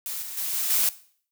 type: noise with level steps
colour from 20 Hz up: blue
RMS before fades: -32 / -36 / -29 / -27 / -22 dBFS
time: 0.06-0.89 s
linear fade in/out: 0 ms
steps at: 0.22 / 0.37 / 0.53 / 0.7 s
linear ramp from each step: 5 ms
effects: noise-tail reverb RT60 0.5 s tail -17 dB re dry